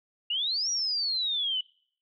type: exponential two-way sweep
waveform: sine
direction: up then down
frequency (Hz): 2794 to 5790 to 2944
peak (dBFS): -26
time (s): 0.3-1.61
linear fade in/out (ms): 5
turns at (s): 0.7
effects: noise-tail reverb RT60 0.6 s tail -26 dB re dry